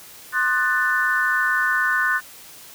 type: tone cluster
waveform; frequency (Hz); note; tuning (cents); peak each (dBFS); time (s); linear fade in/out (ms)
sine; 1059 / 1218 / 1489 / 1772; C6 / D#6 / F#6 / A6; +21 / -37 / +11 / +12; -27 / -28 / -20 / -22; 0.32-2.21; 50
effects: white hiss -43 dBFS RMS until 2.74 s